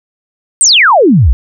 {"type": "exponential sweep", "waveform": "sine", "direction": "down", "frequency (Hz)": [8990, 51.91], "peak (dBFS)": -3, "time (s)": [0.61, 1.33], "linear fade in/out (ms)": 0, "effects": []}